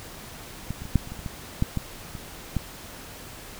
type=clicks; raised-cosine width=5 ms; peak=-17 / -25 / -24 / -6 / -27 / -23 / -26 / -19 / -9 / -13 / -22 / -12 dBFS; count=12; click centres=0.706 / 0.82 / 0.854 / 0.957 / 1.074 / 1.12 / 1.192 / 1.262 / 1.624 / 1.773 / 2.152 / 2.567 s; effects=pink hiss -42 dBFS RMS until 3.59 s